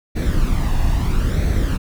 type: noise with flanger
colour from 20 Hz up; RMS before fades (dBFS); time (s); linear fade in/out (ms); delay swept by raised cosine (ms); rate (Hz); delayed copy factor
brown; -17; 0.15-1.78; 20; 0.49 to 1.13; 0.76; +0.55
effects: none